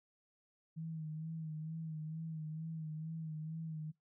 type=tone with vibrato; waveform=sine; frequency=158.5 Hz; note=D#3; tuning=32 cents sharp; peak=-40 dBFS; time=0.76-3.92 s; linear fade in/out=20 ms; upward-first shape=sine; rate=2.2 Hz; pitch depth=45 cents each way; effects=noise-tail reverb RT60 0.2 s tail -25 dB re dry